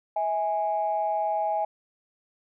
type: tone pair together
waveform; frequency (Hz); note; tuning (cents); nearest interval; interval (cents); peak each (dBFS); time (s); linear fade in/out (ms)
sine; 647.4 / 828; E5 / G#5; -31 / -5; major third; 426; -27 / -25; 0.16-1.65; 5
effects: tanh soft clip ceiling -16 dBFS